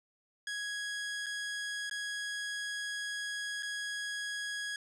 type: tone with dropouts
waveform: sawtooth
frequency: 1661.2 Hz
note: G#6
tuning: in tune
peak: -32 dBFS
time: 0.47-4.76 s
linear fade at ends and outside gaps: 2 ms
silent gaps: 1.261-1.265 / 1.897-1.911 / 3.625-3.63 s
effects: resampled to 22050 Hz